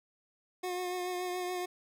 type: tone with vibrato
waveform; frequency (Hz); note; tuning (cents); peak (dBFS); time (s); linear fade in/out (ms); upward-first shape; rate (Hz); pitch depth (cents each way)
25% pulse; 361.2; F#4; -42; -30; 0.63-1.66; 10; triangle; 7; 29
effects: none